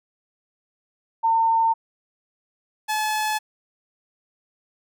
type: tone pair in turn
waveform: sine / sawtooth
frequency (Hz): 906 / 858.7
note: A#5 / A5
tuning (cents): -50 / -42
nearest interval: minor second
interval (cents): 92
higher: first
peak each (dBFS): -16 / -18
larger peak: first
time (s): 1.23-1.74 / 2.88-3.39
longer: neither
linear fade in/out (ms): 20
effects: none